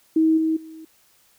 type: tone with level steps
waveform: sine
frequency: 319.2 Hz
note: D#4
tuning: 44 cents sharp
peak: -14 / -18 / -37 dBFS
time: 0.16-0.85 s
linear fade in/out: 5 ms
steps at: 0.37 / 0.56 s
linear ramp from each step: 10 ms
effects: white hiss -59 dBFS RMS until 1.38 s